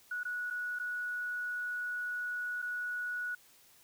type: tone with dropouts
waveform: sine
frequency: 1466 Hz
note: F#6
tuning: 16 cents flat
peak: -34 dBFS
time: 0.11-3.35 s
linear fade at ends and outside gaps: 5 ms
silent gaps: 0.233-0.251 / 0.502-0.507 / 0.789-0.797 / 2.619-2.624 s
effects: white hiss -62 dBFS RMS until 3.83 s